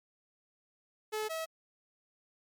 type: tone pair in turn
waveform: sawtooth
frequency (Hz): 430.6 / 645.2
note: A4 / E5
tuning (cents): -37 / -37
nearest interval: perfect fifth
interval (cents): 700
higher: second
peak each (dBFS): -29 / -31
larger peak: first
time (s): 1.12-1.29 / 1.29-1.46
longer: neither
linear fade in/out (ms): 20
effects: MP3 96 kbps